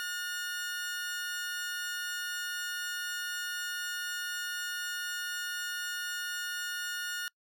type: tone pair together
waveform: sawtooth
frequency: 1439.2 / 1800 Hz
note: F#6 / A6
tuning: -48 / +39 cents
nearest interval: major third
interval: 387 cents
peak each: -31 / -39 dBFS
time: 0-7.28 s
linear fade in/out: 0 ms
effects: noise-tail reverb RT60 0.1 s tail -26 dB re dry